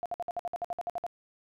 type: tone bursts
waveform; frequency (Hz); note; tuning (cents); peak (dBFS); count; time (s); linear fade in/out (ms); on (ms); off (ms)
sine; 698.5; F5; 0; -30; 13; 0.03-1.065; 0; 27; 57
effects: none